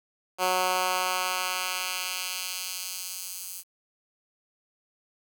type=tone with high-pass filter sweep; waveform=10% pulse; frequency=183.8 Hz; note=F#3; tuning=11 cents flat; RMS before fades=-30 dBFS; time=0.38-3.64 s; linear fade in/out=50 ms; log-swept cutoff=560 to 8900 Hz; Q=0.79; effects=8-bit